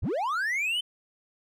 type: linear sweep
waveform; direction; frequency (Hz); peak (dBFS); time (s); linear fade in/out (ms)
triangle; up; 36.71 to 3095; -24; 0.02-0.81; 10
effects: none